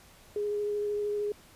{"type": "tone with vibrato", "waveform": "sine", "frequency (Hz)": 414.5, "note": "G#4", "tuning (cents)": -3, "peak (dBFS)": -28, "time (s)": [0.36, 1.32], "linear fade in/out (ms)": 2, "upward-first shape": "triangle", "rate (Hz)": 13, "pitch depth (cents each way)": 13, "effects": ["pink hiss -56 dBFS RMS until 1.55 s", "resampled to 32000 Hz"]}